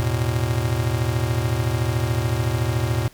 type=chord; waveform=square; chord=E suspended fourth; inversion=none; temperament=just; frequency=82.41 / 109.88 / 123.61 Hz; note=E2 / A2 / B2; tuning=0 / -2 / +2 cents; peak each=-28 / -24 / -24 dBFS; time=0-3.08 s; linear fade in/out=0 ms; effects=pink hiss -50 dBFS RMS until 3.13 s